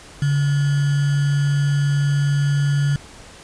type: tone with sample-and-hold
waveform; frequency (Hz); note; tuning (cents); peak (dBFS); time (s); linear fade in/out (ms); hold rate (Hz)
sine; 142.4; C#3; +47; -15; 0.22-2.96; 2; 1575
effects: pink hiss -42 dBFS RMS until 3.43 s + resampled to 22050 Hz